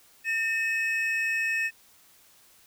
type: tone pair together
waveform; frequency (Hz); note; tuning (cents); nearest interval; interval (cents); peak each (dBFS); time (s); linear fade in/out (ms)
triangle; 1813 / 2564; A#6 / E7; -49 / -49; tritone; 600; -26; 0.24-1.71; 50
effects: white hiss -58 dBFS RMS until 2.66 s